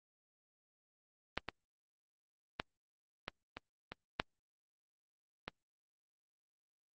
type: clicks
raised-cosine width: 0.3 ms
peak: -17 / -22 / -18 / -22 / -26 / -26 / -14 / -23 dBFS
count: 8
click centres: 1.376 / 1.487 / 2.599 / 3.281 / 3.57 / 3.92 / 4.199 / 5.48 s
effects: Opus 32 kbps